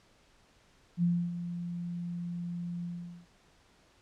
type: tone with ADSR envelope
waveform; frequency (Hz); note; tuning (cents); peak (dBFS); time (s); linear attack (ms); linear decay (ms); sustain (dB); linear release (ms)
sine; 173.4; F3; -12; -23; 0.97-3.27; 59; 280; -11; 430
effects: pink hiss -64 dBFS RMS until 4.01 s + low-pass 7000 Hz 12 dB/octave